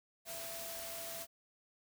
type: tone in noise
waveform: sine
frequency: 668 Hz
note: E5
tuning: 23 cents sharp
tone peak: -48 dBFS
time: 0.25-1.27 s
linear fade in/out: 50 ms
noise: white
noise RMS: -45 dBFS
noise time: 0.25-1.27 s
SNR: -6 dB
effects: none